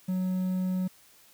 triangle tone with quantisation, 185 Hz, F#3, in tune, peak -24 dBFS, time 0.08-0.88 s, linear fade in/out 10 ms, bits 9, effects white hiss -58 dBFS RMS until 1.33 s

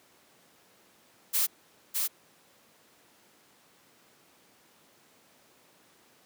blue noise with echo, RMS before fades -26 dBFS, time 1.33-1.47 s, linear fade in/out 20 ms, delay 610 ms, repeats 1, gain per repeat -3 dB, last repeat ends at 2.08 s, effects pink hiss -61 dBFS RMS until 6.25 s + high-pass 200 Hz 12 dB/octave

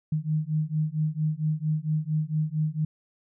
sine beating tone pair, 152.5 / 156.9 Hz, D#3 / D#3, -34 / +15 cents, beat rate 4.4 Hz, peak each -27 dBFS, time 0.12-2.85 s, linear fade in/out 5 ms, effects none

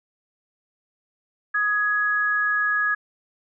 sine tone pair together, 1248 / 1674.9 Hz, D#6 / G#6, +5 / +14 cents, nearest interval perfect fourth, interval 509 cents, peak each -26 / -20 dBFS, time 1.54-2.95 s, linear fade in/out 10 ms, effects none

